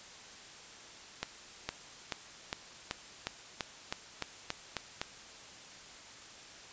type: accelerating click train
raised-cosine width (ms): 0.2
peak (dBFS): -16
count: 12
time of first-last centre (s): 1.23-5.015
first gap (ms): 460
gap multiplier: 0.94
effects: white hiss -51 dBFS RMS until 6.72 s + resampled to 16000 Hz